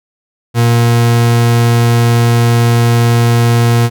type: tone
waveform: 40% pulse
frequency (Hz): 117.9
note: A#2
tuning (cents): +20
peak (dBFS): -6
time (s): 0.54-3.9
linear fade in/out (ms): 50
effects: none